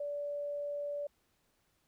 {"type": "tone", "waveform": "sine", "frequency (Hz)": 579, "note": "D5", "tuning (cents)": -25, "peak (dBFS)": -35, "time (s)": [0, 1.07], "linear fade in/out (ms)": 5, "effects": ["pink hiss -75 dBFS RMS until 1.87 s"]}